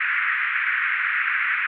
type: band-pass noise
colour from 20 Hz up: pink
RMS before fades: -23 dBFS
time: 0-1.67 s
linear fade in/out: 10 ms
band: 1400 to 2300 Hz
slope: 48 dB/octave
effects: none